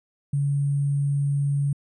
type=tone with sample-and-hold; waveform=sine; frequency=141.7 Hz; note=C#3; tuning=38 cents sharp; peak=-20 dBFS; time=0.33-1.73 s; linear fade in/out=5 ms; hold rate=8820 Hz; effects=resampled to 32000 Hz